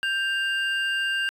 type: tone pair together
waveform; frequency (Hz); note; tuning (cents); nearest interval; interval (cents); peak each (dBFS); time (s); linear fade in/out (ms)
triangle; 1576.8 / 2800; G6 / F7; +10 / +4; minor seventh; 994; -23 / -26; 0.03-1.29; 0
effects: resampled to 32000 Hz